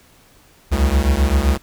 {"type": "beating tone pair", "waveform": "square", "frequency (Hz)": [64.8, 72.5], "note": ["C2", "D2"], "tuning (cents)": [-16, -22], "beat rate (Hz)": 7.7, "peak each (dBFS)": -17, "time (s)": [0.71, 1.58], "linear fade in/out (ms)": 20, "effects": ["pink hiss -51 dBFS RMS until 1.62 s"]}